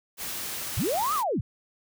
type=noise; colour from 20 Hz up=white; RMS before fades=-34 dBFS; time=0.17-1.24 s; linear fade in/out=50 ms
type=linear two-way sweep; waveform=sine; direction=up then down; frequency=63.3 to 1302 to 63.3 Hz; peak=-24 dBFS; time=0.77-1.41 s; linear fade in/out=5 ms; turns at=1.14 s
effects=none